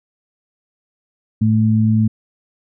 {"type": "tone pair together", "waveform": "sine", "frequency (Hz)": [110, 218.5], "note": ["A2", "A3"], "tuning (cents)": [0, -12], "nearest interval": "octave", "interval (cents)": 1188, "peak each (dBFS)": -14, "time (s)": [1.41, 2.08], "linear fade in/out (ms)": 10, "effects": []}